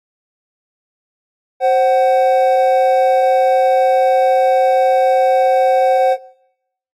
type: tone pair together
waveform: triangle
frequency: 526.1 / 750 Hz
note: C5 / F#5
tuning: +9 / +23 cents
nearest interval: tritone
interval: 614 cents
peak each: -11 dBFS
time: 1.6-6.17 s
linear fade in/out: 50 ms
effects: noise-tail reverb RT60 0.8 s tail -22 dB re dry + AAC 48 kbps